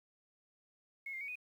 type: tone with pitch steps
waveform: sine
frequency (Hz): 2179 / 2108 / 2246 / 2486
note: C#7 / C7 / C#7 / D#7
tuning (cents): -30 / +12 / +22 / -2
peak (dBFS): -40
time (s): 1.06-1.356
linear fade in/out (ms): 5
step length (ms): 74
effects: 11-bit